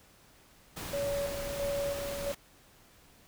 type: noise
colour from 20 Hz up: pink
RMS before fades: -40 dBFS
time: 0.76-2.35 s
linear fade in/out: 10 ms
type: tone with tremolo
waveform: sine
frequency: 565 Hz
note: C#5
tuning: 33 cents sharp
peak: -30 dBFS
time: 0.93-2.32 s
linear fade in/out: 5 ms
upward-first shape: square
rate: 1.5 Hz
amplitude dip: 50%
effects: pink hiss -60 dBFS RMS until 3.27 s